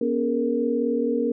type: tone cluster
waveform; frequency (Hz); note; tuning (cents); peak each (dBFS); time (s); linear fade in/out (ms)
sine; 242.5 / 280.9 / 422.4 / 466.8; B3 / C#4 / G#4 / A#4; -31 / +23 / +29 / +2; -25 / -27 / -31 / -24; 0.01-1.32; 5
effects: none